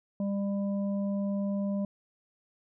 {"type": "harmonic tone", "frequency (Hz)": 199.5, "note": "G3", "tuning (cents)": 31, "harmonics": [1, 3, 5], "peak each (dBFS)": [-28, -37, -51], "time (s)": [0.2, 1.85], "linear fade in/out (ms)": 2, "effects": []}